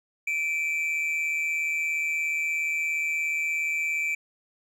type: tone pair together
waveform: triangle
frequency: 2332 / 2489 Hz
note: D7 / D#7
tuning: -13 / 0 cents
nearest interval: minor second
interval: 113 cents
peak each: -24 / -31 dBFS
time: 0.27-4.15 s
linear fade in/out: 5 ms
effects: none